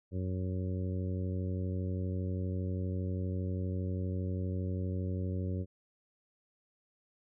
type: harmonic tone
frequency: 92.5 Hz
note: F#2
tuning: in tune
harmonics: 1 / 2 / 3 / 4 / 5 / 6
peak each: -33 / -39 / -43 / -45 / -47 / -49 dBFS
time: 0.11-5.66 s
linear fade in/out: 50 ms
effects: none